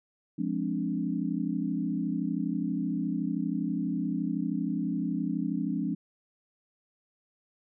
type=chord; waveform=sine; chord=D half-diminished seventh; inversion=first; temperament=equal; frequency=174.61 / 207.7 / 261.6 / 293.7 Hz; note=F3 / Ab3 / C4 / D4; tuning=0 / 0 / 0 / 0 cents; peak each=-33 dBFS; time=0.38-5.95 s; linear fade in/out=10 ms; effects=none